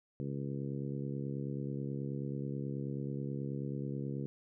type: harmonic tone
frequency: 69.3 Hz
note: C#2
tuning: in tune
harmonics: 2 / 3 / 4 / 5 / 6 / 7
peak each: -38 / -42 / -44 / -46 / -48 / -49 dBFS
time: 0.2-4.26 s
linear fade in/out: 0 ms
effects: none